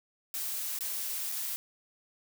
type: noise with dropouts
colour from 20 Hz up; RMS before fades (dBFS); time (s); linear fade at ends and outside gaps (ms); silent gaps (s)
blue; -35; 0.34-1.56; 0; 0.788-0.808 / 1.318-1.322
effects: none